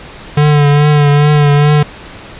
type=tone with vibrato; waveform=square; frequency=146.83 Hz; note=D3; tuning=in tune; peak=-6 dBFS; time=0.37-1.83 s; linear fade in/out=5 ms; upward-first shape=triangle; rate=2.4 Hz; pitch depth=39 cents each way; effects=pink hiss -31 dBFS RMS until 2.39 s + resampled to 8000 Hz